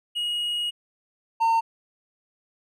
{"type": "tone pair in turn", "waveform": "triangle", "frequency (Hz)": [2888, 909.7], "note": ["F#7", "A#5"], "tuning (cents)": [-43, -43], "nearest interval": "octave + minor sixth", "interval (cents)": 2000, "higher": "first", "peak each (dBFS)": [-23, -16], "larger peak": "second", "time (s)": [[0.15, 0.71], [1.4, 1.61]], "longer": "first", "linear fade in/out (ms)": 20, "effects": []}